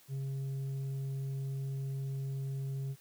sine tone with tanh clipping, 135.7 Hz, C#3, 36 cents flat, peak -35 dBFS, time 0.08-2.96 s, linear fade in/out 50 ms, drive 4 dB, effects white hiss -62 dBFS RMS until 3 s + high-pass 60 Hz 12 dB/octave

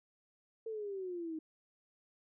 sine exponential sweep, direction down, 453.4 to 311.1 Hz, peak -38 dBFS, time 0.66-1.39 s, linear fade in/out 5 ms, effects none

